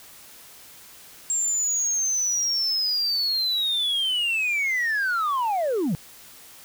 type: linear sweep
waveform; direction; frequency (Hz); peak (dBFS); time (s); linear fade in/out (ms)
sine; down; 7459 to 138.59; -19; 1.3-5.95; 0
effects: tanh soft clip ceiling -20 dBFS + white hiss -47 dBFS RMS until 6.64 s